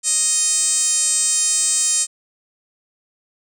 5% pulse tone with band-pass filter, 623 Hz, D#5, 2 cents sharp, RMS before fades -18 dBFS, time 0.03-2.07 s, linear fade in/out 50 ms, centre 8000 Hz, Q 5, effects none

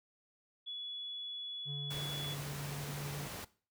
sine tone, 3402 Hz, G#7, 41 cents sharp, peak -40 dBFS, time 0.66-2.35 s, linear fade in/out 20 ms
triangle tone with pitch glide, 143.1 to 144.1 Hz, D3 to D3, -45 to -33 cents, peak -37 dBFS, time 1.65-3.29 s, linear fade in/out 50 ms, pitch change +12 cents, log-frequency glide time 2.2-2.9 s
pink noise, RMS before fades -44 dBFS, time 1.9-3.45 s, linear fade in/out 10 ms
effects noise-tail reverb RT60 0.4 s tail -19 dB re dry + high-pass 80 Hz 12 dB/octave

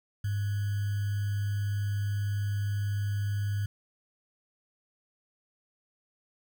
sine tone with sample-and-hold, 101.6 Hz, G#2, 38 cents flat, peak -27 dBFS, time 0.24-3.66 s, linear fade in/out 5 ms, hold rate 1575 Hz, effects none

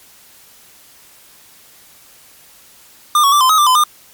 square tone with pitch steps, 1202 / 1115 / 1172 / 1033 / 1267 / 1184 / 1018 / 1210 Hz, D6 / C#6 / D6 / C6 / D#6 / D6 / C6 / D#6, +40 / +10 / -4 / -22 / +31 / +14 / -48 / -49 cents, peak -9 dBFS, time 3.15-3.838 s, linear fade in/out 2 ms, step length 86 ms, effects white hiss -45 dBFS RMS until 4.13 s + MP3 96 kbps

